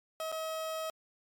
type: tone with dropouts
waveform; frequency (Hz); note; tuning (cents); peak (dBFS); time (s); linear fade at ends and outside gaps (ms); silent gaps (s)
30% pulse; 638; D#5; +43; -32; 0.2-0.9; 1; 0.318-0.324
effects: MP3 96 kbps